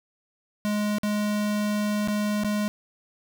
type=tone with dropouts; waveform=square; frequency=208.8 Hz; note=G#3; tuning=10 cents sharp; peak=-24 dBFS; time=0.65-2.68 s; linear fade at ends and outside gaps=0 ms; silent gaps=0.984-1.033 / 2.075-2.084 / 2.436-2.446 s; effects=none